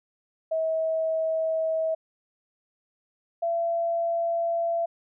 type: tone pair in turn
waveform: sine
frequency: 643 / 675 Hz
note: E5 / E5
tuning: -43 / +41 cents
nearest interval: minor second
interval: 84 cents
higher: second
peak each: -23 dBFS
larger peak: neither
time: 0.51-1.95 / 3.42-4.86 s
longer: neither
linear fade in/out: 10 ms
effects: none